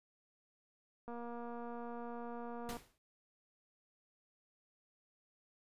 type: click train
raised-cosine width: 1 ms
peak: -34 dBFS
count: 401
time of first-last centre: 1.08-2.768 s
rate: 237 Hz
type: noise with exponential decay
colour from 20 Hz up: pink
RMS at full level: -43 dBFS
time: 2.69-2.98 s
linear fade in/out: 0 ms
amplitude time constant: 61 ms
effects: resampled to 32000 Hz